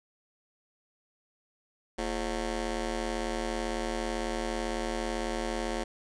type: ring-modulated tone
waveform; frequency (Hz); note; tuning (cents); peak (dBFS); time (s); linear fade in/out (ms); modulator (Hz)
15% pulse; 190; F#3; +46; -21; 1.98-5.84; 10; 151
effects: resampled to 22050 Hz